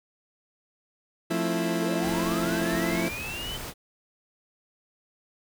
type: chord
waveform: 30% pulse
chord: F major seventh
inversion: none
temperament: equal with one note detuned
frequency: 174.61 / 220 / 264.1 / 329.6 Hz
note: F3 / A3 / C4 / E4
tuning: 0 / 0 / +16 / 0 cents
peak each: -27 / -30 / -32 / -26 dBFS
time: 1.3-3.09 s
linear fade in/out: 10 ms
type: linear sweep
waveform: sine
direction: up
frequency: 415.3 to 3081 Hz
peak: -34 dBFS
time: 1.82-3.57 s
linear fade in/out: 5 ms
type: noise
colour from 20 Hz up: pink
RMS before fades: -37 dBFS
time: 2.01-3.74 s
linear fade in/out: 50 ms
effects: none